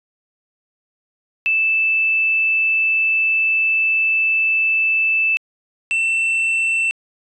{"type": "tone pair in turn", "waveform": ["sine", "triangle"], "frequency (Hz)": [2637, 2678], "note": ["E7", "E7"], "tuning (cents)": [0, 27], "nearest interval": "unison", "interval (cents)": 27, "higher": "second", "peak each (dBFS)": -14, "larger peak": "neither", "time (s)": [[1.46, 5.37], [5.91, 6.91]], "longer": "first", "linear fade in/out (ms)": 0, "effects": ["resampled to 24000 Hz"]}